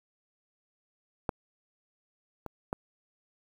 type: clicks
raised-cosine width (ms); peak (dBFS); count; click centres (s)
1; -14 / -24 / -17; 3; 1.292 / 2.463 / 2.729
effects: 8-bit